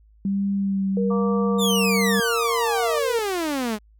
sine tone with vibrato, 196 Hz, G3, in tune, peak -20 dBFS, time 0.25-2.2 s, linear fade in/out 2 ms, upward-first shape sine, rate 1.1 Hz, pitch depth 22 cents each way
sine tone with pitch glide, 472.2 to 464.1 Hz, A#4 to A#4, +22 to -8 cents, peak -23 dBFS, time 0.97-3.19 s, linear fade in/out 2 ms, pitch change -30 cents, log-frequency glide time 1.57-1.83 s
harmonic tone, 233.2 Hz, A#3, 1 cent sharp, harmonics 3 / 4 / 5, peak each -36 / -36 / -29 dBFS, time 1.1-2.99 s, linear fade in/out 10 ms
sawtooth exponential sweep, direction down, 3700 to 203.3 Hz, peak -19 dBFS, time 1.58-3.79 s, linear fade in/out 50 ms
effects added 53 Hz sine -51 dBFS peak until 3.99 s

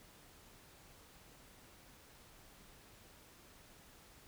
silence, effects pink hiss -61 dBFS RMS until 4.27 s

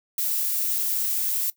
violet noise, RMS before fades -25 dBFS, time 0.18-1.5 s, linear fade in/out 2 ms, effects noise-tail reverb RT60 0.1 s tail -18 dB re dry

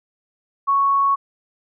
sine tone, 1108.7 Hz, C#6, in tune, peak -14 dBFS, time 0.67-1.16 s, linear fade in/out 20 ms, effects none

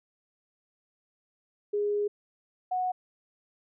sine tone pair in turn, 412.7 / 735.3 Hz, G#4 / F#5, -11 / -11 cents, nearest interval minor seventh, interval 1000 cents, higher second, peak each -25 / -26 dBFS, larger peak first, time 1.73-2.08 / 2.71-2.92 s, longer first, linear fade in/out 10 ms, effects none

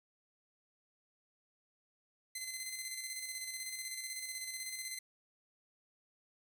10% pulse tone with tremolo, 2057 Hz, C7, 30 cents flat, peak -30 dBFS, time 2.35-4.99 s, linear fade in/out 5 ms, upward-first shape square, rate 16 Hz, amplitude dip 40%, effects none

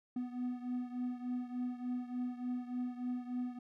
triangle beating tone pair, 246.9 / 250.3 Hz, B3 / B3, 0 / +23 cents, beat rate 3.4 Hz, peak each -36 / -40 dBFS, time 0.16-3.59 s, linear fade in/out 5 ms, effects none

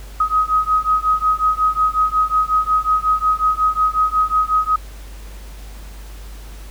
sine beating tone pair, 1259 / 1264.5 Hz, D#6 / D#6, +20 / +28 cents, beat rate 5.5 Hz, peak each -17 dBFS, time 0.2-4.76 s, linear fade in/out 5 ms, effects added 50 Hz sine -32 dBFS peak until 6.7 s + pink hiss -43 dBFS RMS until 6.7 s

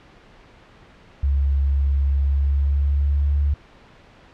sine tone with pitch glide, 69.3 to 71.83 Hz, C#2 to D2, 0 to -38 cents, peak -16 dBFS, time 1.23-3.54 s, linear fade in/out 5 ms, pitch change +62 cents, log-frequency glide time 2.2-3.4 s, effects pink hiss -49 dBFS RMS until 4.33 s + low-pass 3000 Hz 12 dB/octave

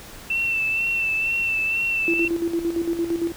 sine tone with vibrato, 2677 Hz, E7, 26 cents sharp, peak -20 dBFS, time 0.3-2.28 s, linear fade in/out 5 ms, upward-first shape sine, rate 2.1 Hz, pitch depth 31 cents each way
sine tone with tremolo, 337.1 Hz, E4, 39 cents sharp, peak -19 dBFS, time 2.08-3.32 s, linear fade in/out 0 ms, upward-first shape square, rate 8.8 Hz, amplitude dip 60%
effects pink hiss -41 dBFS RMS until 3.36 s

